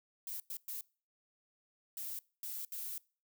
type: noise bursts at uneven times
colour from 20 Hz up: violet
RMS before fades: -42 dBFS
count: 6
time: 0.27-0.4 / 0.5-0.57 / 0.68-0.81 / 1.97-2.19 / 2.43-2.65 / 2.72-2.98 s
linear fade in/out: 2 ms
effects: noise-tail reverb RT60 0.4 s tail -24 dB re dry